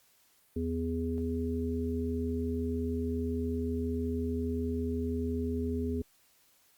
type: harmonic tone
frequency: 82.8 Hz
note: E2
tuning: 8 cents sharp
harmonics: 1 / 3 / 5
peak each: -34 / -33 / -36 dBFS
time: 0.56-6.02 s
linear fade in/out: 5 ms
effects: white hiss -66 dBFS RMS until 6.77 s + Opus 48 kbps

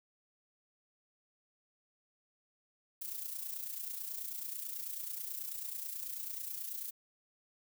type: noise with amplitude modulation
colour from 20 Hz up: violet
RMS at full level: -39 dBFS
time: 3.01-6.91 s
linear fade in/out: 10 ms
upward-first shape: sine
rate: 29.2 Hz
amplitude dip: 60%
effects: none

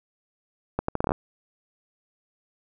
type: accelerating click train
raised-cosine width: 1 ms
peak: -10 dBFS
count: 9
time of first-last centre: 0.79-1.119 s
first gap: 94 ms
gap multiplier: 0.74
effects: none

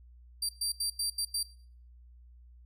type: tone bursts at uneven times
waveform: 25% pulse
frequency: 4700 Hz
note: D8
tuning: 1 cent sharp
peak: -25 dBFS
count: 6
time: 0.42-0.49 / 0.61-0.72 / 0.8-0.9 / 0.99-1.1 / 1.18-1.25 / 1.34-1.43 s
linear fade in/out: 5 ms
effects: noise-tail reverb RT60 0.5 s tail -19 dB re dry + added 60 Hz sine -52 dBFS peak until 2.65 s

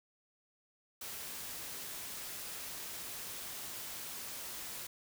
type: noise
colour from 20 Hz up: white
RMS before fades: -44 dBFS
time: 1.01-4.87 s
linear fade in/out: 5 ms
effects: none

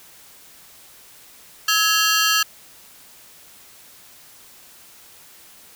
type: ring-modulated tone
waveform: 15% pulse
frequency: 1480 Hz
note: F#6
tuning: in tune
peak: -6 dBFS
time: 1.68-2.43 s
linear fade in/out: 5 ms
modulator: 189 Hz
effects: white hiss -47 dBFS RMS until 5.75 s

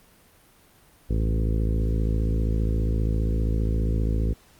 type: harmonic tone with a mistuned harmonic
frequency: 55 Hz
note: A1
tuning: in tune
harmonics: 1 / 2 / 3 / 4 / 5 / 6 / 7 / 8 / 9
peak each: -22 / -28 / -32 / -34 / -36 / -38 / -39 / -40 / -41 dBFS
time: 1.09-4.34 s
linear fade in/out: 20 ms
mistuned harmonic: 1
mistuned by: +62 cents
effects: pink hiss -56 dBFS RMS until 4.59 s + Opus 32 kbps

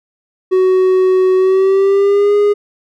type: tone with pitch glide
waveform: triangle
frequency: 373.1 to 411.6 Hz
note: F#4 to G#4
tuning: +14 to -16 cents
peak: -6 dBFS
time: 0.51-2.54 s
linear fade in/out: 20 ms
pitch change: +170 cents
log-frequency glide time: 1.36-2.35 s
effects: none

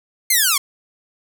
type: linear sweep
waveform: 5% pulse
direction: down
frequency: 2158 to 1053 Hz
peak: -3 dBFS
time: 0.3-0.58 s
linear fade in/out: 5 ms
effects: 7-bit

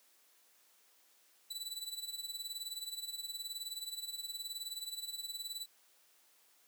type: tone with tremolo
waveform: sawtooth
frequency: 3966 Hz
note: B7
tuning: 7 cents sharp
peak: -35 dBFS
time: 1.5-5.66 s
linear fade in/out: 10 ms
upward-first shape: sine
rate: 19 Hz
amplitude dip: 75%
effects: white hiss -68 dBFS RMS until 6.67 s + high-pass 300 Hz 12 dB/octave

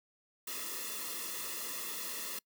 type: noise with comb filter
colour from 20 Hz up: white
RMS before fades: -40 dBFS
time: 0.47-2.39 s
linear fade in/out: 5 ms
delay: 1.3 ms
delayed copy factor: -0.85
effects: noise-tail reverb RT60 0.1 s tail -25 dB re dry + high-pass 200 Hz 12 dB/octave

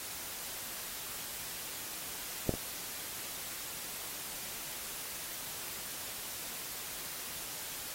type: clicks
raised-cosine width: 2 ms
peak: -14 / -25 dBFS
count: 2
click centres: 2.493 / 2.539 s
effects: white hiss -42 dBFS RMS until 7.94 s + AAC 48 kbps

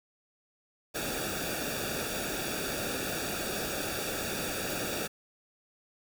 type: noise with comb filter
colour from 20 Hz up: pink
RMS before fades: -34 dBFS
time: 0.94-5.08 s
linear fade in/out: 20 ms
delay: 0.97 ms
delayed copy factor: -0.8
effects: none

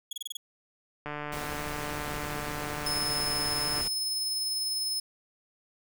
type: tone bursts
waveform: sawtooth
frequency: 3350 Hz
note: G#7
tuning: 14 cents sharp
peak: -30 dBFS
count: 6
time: 0.11-0.37 s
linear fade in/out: 5 ms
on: 20 ms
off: 28 ms
type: click train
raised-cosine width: 0.5 ms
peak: -21 dBFS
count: 408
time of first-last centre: 1.06-3.81 s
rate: 148 Hz
type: noise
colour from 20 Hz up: pink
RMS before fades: -39 dBFS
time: 1.32-3.88 s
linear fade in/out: 5 ms
type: tone with tremolo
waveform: sawtooth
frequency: 5200 Hz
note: E8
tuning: 24 cents flat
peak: -25 dBFS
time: 2.86-5 s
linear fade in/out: 5 ms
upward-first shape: sine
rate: 20 Hz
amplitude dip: 25%
effects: none

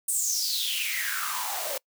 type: noise with high-pass filter sweep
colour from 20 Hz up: white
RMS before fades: -29 dBFS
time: 0.08-1.78 s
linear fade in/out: 5 ms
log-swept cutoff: 9000 to 510 Hz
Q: 7.3
effects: noise-tail reverb RT60 0.1 s tail -26 dB re dry

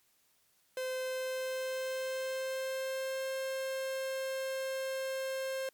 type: tone with pitch glide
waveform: 45% pulse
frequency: 516 to 530.2 Hz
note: C5 to C5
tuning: -24 to +23 cents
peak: -34 dBFS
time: 0.77-5.69 s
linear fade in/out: 2 ms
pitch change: +47 cents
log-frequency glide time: 0.97-3.29 s
effects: white hiss -71 dBFS RMS until 5.73 s + MP3 96 kbps

